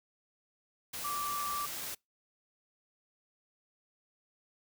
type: tone in noise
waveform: sine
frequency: 1166 Hz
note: D6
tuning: 13 cents flat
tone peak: -34 dBFS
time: 1.04-1.66 s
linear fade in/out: 10 ms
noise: white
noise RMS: -40 dBFS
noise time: 0.93-1.95 s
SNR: +3 dB
effects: noise-tail reverb RT60 0.2 s tail -26 dB re dry